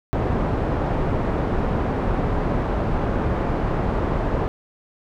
pink low-pass noise, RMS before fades -22 dBFS, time 0.13-4.48 s, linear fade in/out 0 ms, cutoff 950 Hz, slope 12 dB/octave, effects none

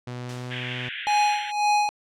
sawtooth tone with pitch glide, 123.47 to 124.69 Hz, B2 to B2, 0 to +17 cents, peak -28 dBFS, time 0.07-0.89 s, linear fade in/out 5 ms, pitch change +17 cents, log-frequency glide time 0.23-0.49 s
white noise with exponential decay, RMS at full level -38 dBFS, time 0.29-0.94 s, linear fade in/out 2 ms, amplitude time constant 140 ms
white band-pass noise, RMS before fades -34 dBFS, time 0.5-1.52 s, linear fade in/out 20 ms, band 1500 to 3400 Hz, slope 96 dB/octave
square tone with tremolo, 833 Hz, G#5, 5 cents sharp, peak -18 dBFS, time 1.07-1.89 s, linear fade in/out 0 ms, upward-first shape sine, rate 1.9 Hz, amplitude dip 80%
effects low-pass 6000 Hz 12 dB/octave

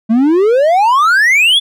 triangle exponential sweep, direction up, 214 to 3520 Hz, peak -5 dBFS, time 0.09-1.6 s, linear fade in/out 20 ms, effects none

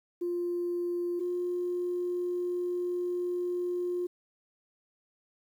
sine tone pair in turn, 350 / 355.3 Hz, F4 / F4, +4 / +30 cents, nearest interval unison, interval 26 cents, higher second, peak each -28 dBFS, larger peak neither, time 0.21-1.2 / 1.2-4.07 s, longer second, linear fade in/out 10 ms, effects tanh soft clip ceiling -24 dBFS + 10-bit

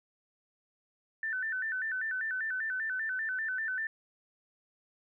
sine tone with vibrato, 1641 Hz, G#6, 21 cents flat, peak -31 dBFS, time 1.23-3.87 s, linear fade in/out 2 ms, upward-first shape square, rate 5.1 Hz, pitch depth 140 cents each way, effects none

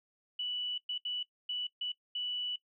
sine tone bursts at uneven times, 2960 Hz, F#7, in tune, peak -33 dBFS, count 6, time 0.39-0.78 / 0.89-0.98 / 1.05-1.23 / 1.49-1.67 / 1.81-1.92 / 2.15-2.56 s, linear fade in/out 5 ms, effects noise-tail reverb RT60 0.1 s tail -19 dB re dry

